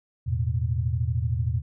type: chord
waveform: sine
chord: E suspended fourth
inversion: none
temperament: equal with one note detuned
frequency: 82.41 / 110.38 / 123.47 Hz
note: E2 / A2 / B2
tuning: 0 / +6 / 0 cents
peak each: -27 dBFS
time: 0.26-1.62 s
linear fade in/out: 20 ms
effects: none